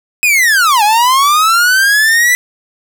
45% pulse linear two-way sweep, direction down then up, 2553 to 813 to 1991 Hz, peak -7 dBFS, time 0.23-2.35 s, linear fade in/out 0 ms, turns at 0.83 s, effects none

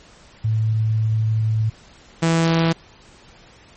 sine / sawtooth tone pair in turn, 110 / 164.81 Hz, A2 / E3, 0 / 0 cents, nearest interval perfect fifth, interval 700 cents, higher second, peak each -16 / -11 dBFS, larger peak second, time 0.44-1.7 / 2.22-2.73 s, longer first, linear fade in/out 10 ms, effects pink hiss -48 dBFS RMS until 3.76 s + MP3 32 kbps

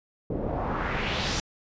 pink noise with low-pass filter sweep, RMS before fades -29 dBFS, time 0.3-1.4 s, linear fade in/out 2 ms, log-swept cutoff 390 to 6400 Hz, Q 1.8, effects resampled to 16000 Hz

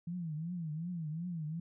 sine tone with vibrato, 164.81 Hz, E3, in tune, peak -36 dBFS, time 0.07-1.6 s, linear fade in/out 5 ms, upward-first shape triangle, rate 2.7 Hz, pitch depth 180 cents each way, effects none

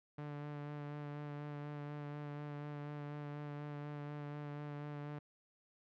sawtooth tone with vibrato, 146.6 Hz, D3, 3 cents flat, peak -39 dBFS, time 0.18-5.19 s, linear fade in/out 5 ms, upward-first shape sine, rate 4.1 Hz, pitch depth 17 cents each way, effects low-pass 2000 Hz 12 dB/octave

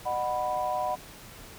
sine chord, B major, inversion first, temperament equal with one note detuned, 609.8 / 740 / 987.8 Hz, D#5 / F#5 / B5, -35 / 0 / 0 cents, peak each -32 / -29 / -31 dBFS, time 0.05-0.96 s, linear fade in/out 20 ms, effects tanh soft clip ceiling -17 dBFS + pink hiss -47 dBFS RMS until 1.58 s

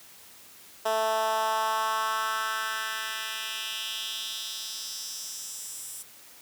10% pulse tone with high-pass filter sweep, 220 Hz, A3, in tune, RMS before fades -31 dBFS, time 0.85-6.03 s, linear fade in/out 10 ms, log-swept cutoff 600 to 8900 Hz, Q 2.3, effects white hiss -51 dBFS RMS until 6.41 s + high-pass 60 Hz 12 dB/octave

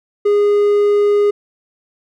triangle tone, 411.2 Hz, G#4, 17 cents flat, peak -8 dBFS, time 0.25-1.31 s, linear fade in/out 10 ms, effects none

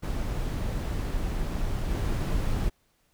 brown noise with level steps, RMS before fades -29 / -27 dBFS, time 0.02-2.7 s, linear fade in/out 20 ms, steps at 1.9 s, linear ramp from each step 5 ms, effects pink hiss -69 dBFS RMS until 3.13 s

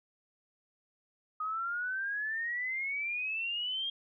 sine exponential sweep, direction up, 1244.5 to 3246 Hz, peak -32 dBFS, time 1.4-3.9 s, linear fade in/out 5 ms, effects none

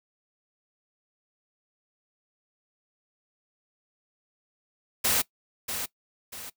white noise with echo, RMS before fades -24 dBFS, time 5.04-5.22 s, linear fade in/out 10 ms, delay 640 ms, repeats 2, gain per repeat -8 dB, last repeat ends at 6.5 s, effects noise-tail reverb RT60 0.1 s tail -20 dB re dry

